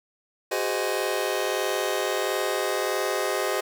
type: chord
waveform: sawtooth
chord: Ab dominant seventh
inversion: third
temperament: just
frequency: 373.8 / 415.3 / 519.1 / 623 Hz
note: Gb4 / Ab4 / C5 / Eb5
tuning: +18 / 0 / -14 / +2 cents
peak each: -26 dBFS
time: 0.51-3.61 s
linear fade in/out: 10 ms
effects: none